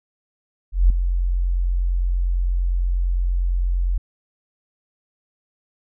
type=tone with ADSR envelope; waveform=sine; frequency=44.35 Hz; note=F1; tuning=27 cents sharp; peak=-8 dBFS; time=0.72-3.98 s; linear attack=180 ms; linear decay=3 ms; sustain=-9 dB; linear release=6 ms; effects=none